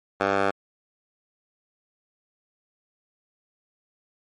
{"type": "tone with band-pass filter", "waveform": "10% pulse", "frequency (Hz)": 98.5, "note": "G2", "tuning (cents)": 9, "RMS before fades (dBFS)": -23, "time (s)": [0.2, 0.51], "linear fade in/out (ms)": 10, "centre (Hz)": 1000, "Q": 1.5, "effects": ["MP3 48 kbps"]}